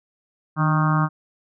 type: harmonic tone with a mistuned harmonic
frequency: 155.56 Hz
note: D#3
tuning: in tune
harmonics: 1 / 2 / 4 / 5 / 6 / 7 / 8 / 9 / 10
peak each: -18 / -28 / -34 / -31 / -31 / -26 / -26 / -31 / -34 dBFS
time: 0.56-1.09 s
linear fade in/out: 50 ms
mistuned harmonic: 2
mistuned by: -65 cents
effects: none